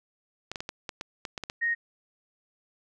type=clicks; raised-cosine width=0.2 ms; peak=-17 dBFS; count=10; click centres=0.516 / 0.558 / 0.605 / 0.691 / 0.892 / 1.011 / 1.252 / 1.378 / 1.437 / 1.499 s
type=tone; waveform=sine; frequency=1864.7 Hz; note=A#6; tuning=in tune; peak=-24 dBFS; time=1.61-1.75 s; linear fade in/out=20 ms
effects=none